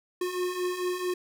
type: beating tone pair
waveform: square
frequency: 357.9 / 362.4 Hz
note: F4 / F#4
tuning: +42 / -36 cents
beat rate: 4.5 Hz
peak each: -35 / -30 dBFS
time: 0.21-1.14 s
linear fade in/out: 5 ms
effects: none